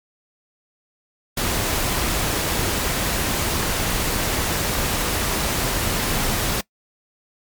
pink noise, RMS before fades -22 dBFS, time 1.37-6.61 s, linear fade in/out 5 ms, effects noise-tail reverb RT60 0.1 s tail -22 dB re dry + MP3 96 kbps

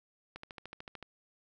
click train, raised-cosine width 0.3 ms, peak -28 dBFS, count 10, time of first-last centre 0.36-1.027 s, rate 13.5 Hz, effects none

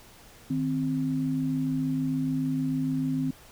sine tone pair together, 154.92 / 261.6 Hz, D#3 / C4, -7 / 0 cents, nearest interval major sixth, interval 907 cents, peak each -30 / -26 dBFS, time 0.5-3.31 s, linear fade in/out 5 ms, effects pink hiss -52 dBFS RMS until 3.51 s

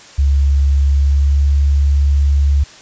sine tone with pitch glide, 69.8 to 70.73 Hz, C#2 to C#2, +13 to +35 cents, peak -9 dBFS, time 0.18-2.64 s, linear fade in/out 10 ms, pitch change +22 cents, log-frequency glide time 0.92-1.45 s, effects white hiss -39 dBFS RMS until 2.81 s + resampled to 16000 Hz

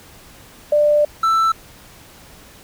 sine / triangle tone pair in turn, 593 / 1327 Hz, D5 / E6, +17 / +11 cents, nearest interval octave + major second, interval 1394 cents, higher second, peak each -11 dBFS, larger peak neither, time 0.72-1.05 / 1.23-1.52 s, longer first, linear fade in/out 5 ms, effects pink hiss -44 dBFS RMS until 2.63 s

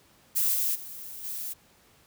violet noise with level steps, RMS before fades -25 / -27 / -41 / -35 dBFS, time 0.35-1.54 s, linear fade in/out 20 ms, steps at 0.53 / 0.74 / 1.23 s, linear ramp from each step 20 ms, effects pink hiss -60 dBFS RMS until 2.06 s + high-pass 60 Hz 12 dB/octave

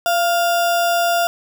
sine tone with sample-and-hold, 688 Hz, F5, 26 cents flat, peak -14 dBFS, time 0.06-1.27 s, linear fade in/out 0 ms, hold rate 2100 Hz, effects none

